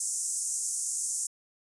white band-pass noise, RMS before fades -32 dBFS, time 0-1.27 s, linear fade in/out 5 ms, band 6300 to 9600 Hz, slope 48 dB/octave, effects resampled to 24000 Hz

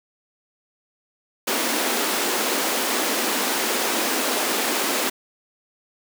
pink high-pass noise, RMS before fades -23 dBFS, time 1.47-5.1 s, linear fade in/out 10 ms, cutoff 230 Hz, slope 48 dB/octave, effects none

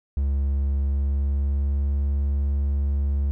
triangle tone with pitch glide, 69.3 to 70.23 Hz, C#2 to C#2, 0 to +23 cents, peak -18 dBFS, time 0.17-3.31 s, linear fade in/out 0 ms, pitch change +23 cents, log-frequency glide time 0.77-1.96 s, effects none

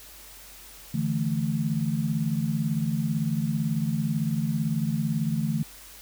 sine chord, D suspended second, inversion none, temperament equal, 146.83 / 164.81 / 220 Hz, D3 / E3 / A3, 0 / 0 / 0 cents, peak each -28 dBFS, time 0.94-5.63 s, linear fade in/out 5 ms, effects added 48 Hz sine -53 dBFS peak until 6.01 s + white hiss -47 dBFS RMS until 6.01 s

